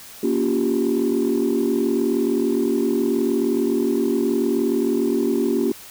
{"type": "chord", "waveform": "sine", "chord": "G half-diminished seventh", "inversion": "first", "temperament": "just", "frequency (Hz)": [235.2, 282.2, 352.8, 392], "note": ["Bb3", "Db4", "F4", "G4"], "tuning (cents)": [16, 31, 18, 0], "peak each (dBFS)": -22, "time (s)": [0.23, 5.72], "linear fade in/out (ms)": 5, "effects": ["tanh soft clip ceiling -11 dBFS", "white hiss -41 dBFS RMS until 5.9 s"]}